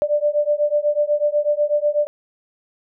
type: beating tone pair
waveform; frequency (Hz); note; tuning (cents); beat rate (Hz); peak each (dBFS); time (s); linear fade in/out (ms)
sine; 587.3 / 595.4; D5 / D5; 0 / +24; 8.1; -19; 0.02-2.07; 0
effects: none